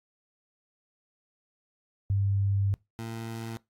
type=tone pair in turn; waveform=sine / 20% pulse; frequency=99.1 / 113.87 Hz; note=G2 / A#2; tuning=+19 / -40 cents; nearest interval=major second; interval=241 cents; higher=second; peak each=-23 / -30 dBFS; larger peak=first; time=2.1-2.74 / 2.99-3.57 s; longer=first; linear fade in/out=0 ms; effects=noise-tail reverb RT60 0.2 s tail -22 dB re dry + AAC 48 kbps